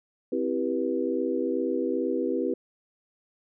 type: chord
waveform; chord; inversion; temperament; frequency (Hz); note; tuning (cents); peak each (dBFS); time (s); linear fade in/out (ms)
sine; C major seventh; none; equal with one note detuned; 261.6 / 329.6 / 392 / 486.8; C4 / E4 / G4 / B4; 0 / 0 / 0 / -25; -30; 0.32-2.54; 5
effects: none